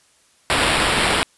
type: noise with sample-and-hold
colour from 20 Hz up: white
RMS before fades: -18 dBFS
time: 0.5-1.23 s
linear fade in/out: 0 ms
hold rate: 6300 Hz
effects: white hiss -57 dBFS RMS until 1.37 s + resampled to 24000 Hz